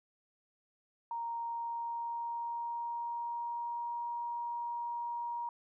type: tone with pitch glide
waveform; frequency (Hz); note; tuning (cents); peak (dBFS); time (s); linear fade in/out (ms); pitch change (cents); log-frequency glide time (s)
sine; 932.3 to 947; A#5 to A#5; 0 to +27; -35; 1.11-5.49; 2; +27; 1.4-4.04
effects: none